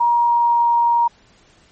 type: tone with pitch glide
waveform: sine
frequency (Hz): 948 to 942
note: A#5 to A#5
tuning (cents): +29 to +18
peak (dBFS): -12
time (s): 0-1.08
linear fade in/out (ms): 10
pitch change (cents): -11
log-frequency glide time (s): 0.15-0.7
effects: pink hiss -53 dBFS RMS until 1.71 s + MP3 32 kbps